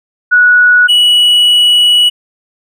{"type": "tone pair in turn", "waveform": ["sine", "triangle"], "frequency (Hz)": [1467, 2934], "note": ["F#6", "F#7"], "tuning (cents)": [-15, -15], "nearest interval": "octave", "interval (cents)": 1200, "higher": "second", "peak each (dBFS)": -3, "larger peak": "neither", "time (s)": [[0.31, 0.88], [0.88, 2.1]], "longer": "second", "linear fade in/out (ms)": 20, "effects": []}